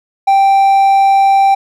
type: tone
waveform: triangle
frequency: 784 Hz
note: G5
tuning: in tune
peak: -4 dBFS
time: 0.27-1.55 s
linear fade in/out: 10 ms
effects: none